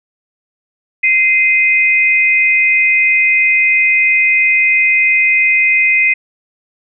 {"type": "tone pair together", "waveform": "sine", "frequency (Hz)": [2077, 2500], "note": ["C7", "D#7"], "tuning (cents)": [-13, 8], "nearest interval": "minor third", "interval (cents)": 321, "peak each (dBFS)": -11, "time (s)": [1.03, 6.14], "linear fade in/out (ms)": 10, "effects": []}